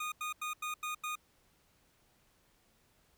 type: tone bursts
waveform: 25% pulse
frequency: 1231 Hz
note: D#6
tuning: 19 cents flat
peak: -32 dBFS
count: 6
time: 0-1.155 s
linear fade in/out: 5 ms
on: 120 ms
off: 87 ms
effects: pink hiss -70 dBFS RMS until 3.17 s